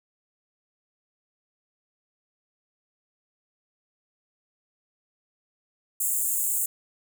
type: high-pass noise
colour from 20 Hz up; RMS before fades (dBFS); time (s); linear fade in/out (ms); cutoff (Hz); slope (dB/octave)
pink; -26; 6-6.66; 5; 7000; 96
effects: none